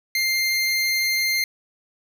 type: tone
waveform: 25% pulse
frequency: 2102 Hz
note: C7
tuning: 7 cents sharp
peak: -16 dBFS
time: 0.15-1.44 s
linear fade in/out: 2 ms
effects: none